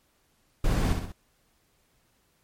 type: noise with echo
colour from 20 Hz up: brown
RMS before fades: -24 dBFS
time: 0.64-0.93 s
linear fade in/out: 5 ms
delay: 64 ms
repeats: 3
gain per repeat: -5 dB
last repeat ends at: 1.122 s
effects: pink hiss -68 dBFS RMS until 2.43 s + MP3 64 kbps